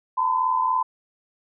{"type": "tone cluster", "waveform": "sine", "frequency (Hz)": [893, 930, 1014], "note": ["A5", "A#5", "B5"], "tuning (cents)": [25, -4, 45], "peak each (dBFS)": [-28, -28, -20], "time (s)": [0.17, 0.83], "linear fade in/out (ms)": 10, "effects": []}